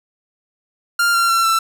45% pulse tone with pitch steps, 1396.9 / 1376.1 / 1355.6 / 1335.4 Hz, F6 / F6 / E6 / E6, 0 / -26 / +48 / +22 cents, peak -13 dBFS, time 0.99-1.59 s, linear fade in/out 5 ms, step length 150 ms, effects none

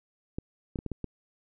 clicks, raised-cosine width 3 ms, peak -20 dBFS, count 6, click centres 0.385 / 0.758 / 0.789 / 0.863 / 0.917 / 1.043 s, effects none

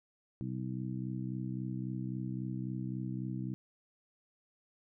harmonic tone, 63.7 Hz, C2, 46 cents flat, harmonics 2 / 3 / 4 / 5, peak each -38 / -40 / -44 / -44 dBFS, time 0.41-3.54 s, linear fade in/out 0 ms, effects none

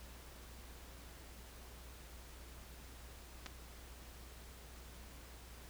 clicks, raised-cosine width 0.2 ms, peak -29 dBFS, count 2, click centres 3.461 / 3.465 s, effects added 60 Hz sine -54 dBFS peak until 5.69 s + pink hiss -57 dBFS RMS until 5.69 s

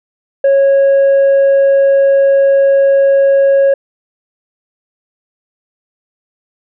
sine tone, 550 Hz, C#5, 14 cents flat, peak -3 dBFS, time 0.44-3.74 s, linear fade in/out 5 ms, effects tanh soft clip ceiling -5 dBFS

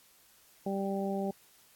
harmonic tone, 196 Hz, G3, in tune, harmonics 1 / 2 / 3 / 4, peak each -33 / -36 / -38 / -39 dBFS, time 0.66-1.31 s, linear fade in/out 5 ms, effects white hiss -62 dBFS RMS until 1.75 s + AAC 64 kbps

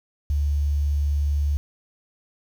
sine tone with quantisation, 72.4 Hz, D2, 24 cents flat, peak -19 dBFS, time 0.3-1.57 s, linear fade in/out 0 ms, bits 8, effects none

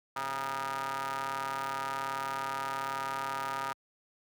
sawtooth ring-modulated tone, 138.59 Hz, C#3, in tune, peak -26 dBFS, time 0.16-3.73 s, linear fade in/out 5 ms, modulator 1090 Hz, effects high-pass 60 Hz 12 dB/octave

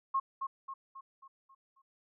sine tone with echo, 1079 Hz, C#6, 47 cents flat, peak -27 dBFS, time 0.14-0.2 s, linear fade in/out 10 ms, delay 270 ms, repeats 6, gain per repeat -6 dB, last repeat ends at 1.82 s, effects none

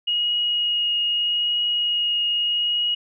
sine tone with vibrato, 2881 Hz, F#7, 47 cents flat, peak -19 dBFS, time 0.07-2.95 s, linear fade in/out 10 ms, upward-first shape triangle, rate 0.8 Hz, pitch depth 10 cents each way, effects none

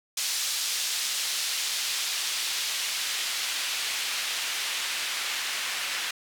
white noise with band-pass filter sweep, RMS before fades -30 dBFS, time 0.17-6.11 s, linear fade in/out 5 ms, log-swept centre 4600 to 2300 Hz, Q 0.91, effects none

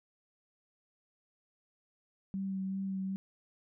sine tone with vibrato, 192.3 Hz, G3, 33 cents flat, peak -33 dBFS, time 2.34-3.16 s, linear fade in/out 0 ms, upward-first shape sine, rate 2.6 Hz, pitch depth 16 cents each way, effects none

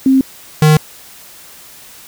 sine / square tone pair in turn, 265.5 / 153.75 Hz, C4 / D#3, +25 / -20 cents, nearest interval major sixth, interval 945 cents, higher first, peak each -6 dBFS, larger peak neither, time 0.06-0.21 / 0.62-0.77 s, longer neither, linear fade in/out 2 ms, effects white hiss -38 dBFS RMS until 2.07 s

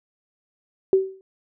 sine tone with exponential decay, 382.6 Hz, G4, 42 cents flat, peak -10 dBFS, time 0.93-1.21 s, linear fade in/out 1 ms, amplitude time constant 59 ms, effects none

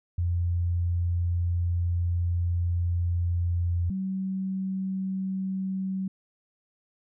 sine tone pair in turn, 86.9 / 190.3 Hz, F2 / F#3, -8 / +49 cents, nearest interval octave + major second, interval 1357 cents, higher second, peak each -23 / -27 dBFS, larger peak first, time 0.18-3.9 / 3.9-6.08 s, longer first, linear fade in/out 5 ms, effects none

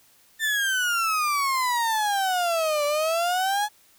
35% pulse exponential two-way sweep, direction down then up, 1800 to 579 to 852 Hz, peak -20 dBFS, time 0.39-3.69 s, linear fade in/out 50 ms, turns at 2.85 s, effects white hiss -58 dBFS RMS until 3.98 s

